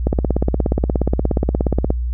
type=click train; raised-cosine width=2 ms; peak=-3 dBFS; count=32; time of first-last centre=0.07-1.904 s; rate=16.9 Hz; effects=added 60 Hz sine -18 dBFS peak until 2.13 s